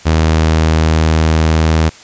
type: tone with pitch glide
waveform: sawtooth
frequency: 79.5 to 80.01 Hz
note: D#2 to D#2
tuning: +38 to +49 cents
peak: -5 dBFS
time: 0.05-1.9 s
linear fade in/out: 20 ms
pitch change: +11 cents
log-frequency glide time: 1.34-1.75 s
effects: white hiss -38 dBFS RMS until 2.03 s + resampled to 16000 Hz